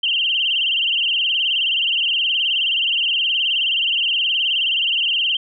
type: tone with vibrato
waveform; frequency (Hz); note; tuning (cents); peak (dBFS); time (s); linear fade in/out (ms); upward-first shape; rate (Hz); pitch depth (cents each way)
sine; 2954; F#7; -3; -16; 0.03-5.37; 5; sine; 19; 130
effects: none